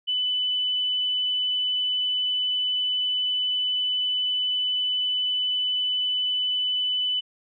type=tone; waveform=sine; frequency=2996 Hz; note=F#7; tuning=21 cents sharp; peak=-22 dBFS; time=0.07-7.21 s; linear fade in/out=20 ms; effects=none